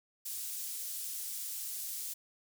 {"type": "high-pass noise", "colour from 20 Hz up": "pink", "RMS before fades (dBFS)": -40, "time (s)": [0.25, 2.14], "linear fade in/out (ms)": 10, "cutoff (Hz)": 7900, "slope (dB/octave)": 12, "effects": []}